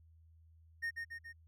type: tone with echo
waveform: triangle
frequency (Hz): 1845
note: A#6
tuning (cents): -18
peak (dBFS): -33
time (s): 0.82-0.91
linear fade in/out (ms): 20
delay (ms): 140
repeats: 3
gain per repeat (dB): -4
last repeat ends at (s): 1.33
effects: added 81 Hz sine -60 dBFS peak until 1.47 s